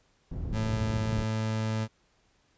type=low-pass noise; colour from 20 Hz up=white; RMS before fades=-34 dBFS; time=0.31-1.24 s; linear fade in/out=5 ms; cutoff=130 Hz; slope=12 dB/octave
type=tone; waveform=30% pulse; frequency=110 Hz; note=A2; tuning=in tune; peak=-25 dBFS; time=0.52-1.88 s; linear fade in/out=50 ms
effects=pink hiss -68 dBFS RMS until 2.57 s + resampled to 16000 Hz